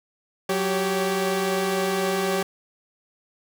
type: tone cluster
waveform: sawtooth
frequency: 185.4 / 390.5 / 560 Hz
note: F#3 / G4 / C#5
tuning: +4 / -7 / +18 cents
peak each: -24 / -20 / -26 dBFS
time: 0.49-2.43 s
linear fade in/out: 5 ms
effects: none